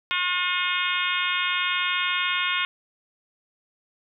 harmonic tone, 359.3 Hz, F4, 49 cents sharp, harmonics 3 / 4 / 5 / 6 / 7 / 8 / 9 / 10, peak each -30 / -29 / -35 / -29 / -30 / -31 / -32 / -32 dBFS, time 0.11-2.65 s, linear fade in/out 0 ms, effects none

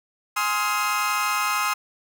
30% pulse chord, F minor seventh, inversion first, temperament equal with one note detuned, 830.6 / 1046.5 / 1266.3 / 1396.9 Hz, Ab5 / C6 / Eb6 / F6, 0 / 0 / +30 / 0 cents, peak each -28 / -24 / -22 / -28 dBFS, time 0.36-1.74 s, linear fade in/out 10 ms, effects none

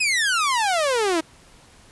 sawtooth exponential sweep, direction down, 2600 to 311.1 Hz, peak -15 dBFS, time 0-1.21 s, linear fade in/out 10 ms, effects pink hiss -51 dBFS RMS until 1.91 s + resampled to 24000 Hz

